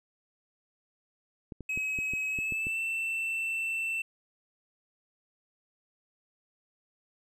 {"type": "clicks", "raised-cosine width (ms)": 3, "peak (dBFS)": -27, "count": 8, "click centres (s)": [1.522, 1.607, 1.775, 1.988, 2.136, 2.388, 2.523, 2.669]}
{"type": "tone with pitch glide", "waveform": "triangle", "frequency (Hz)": [2553, 2675], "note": ["D#7", "E7"], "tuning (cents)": [44, 25], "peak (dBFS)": -28, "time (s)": [1.69, 4.02], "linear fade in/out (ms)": 5, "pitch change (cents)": 81, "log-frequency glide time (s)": [2.28, 2.79]}
{"effects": []}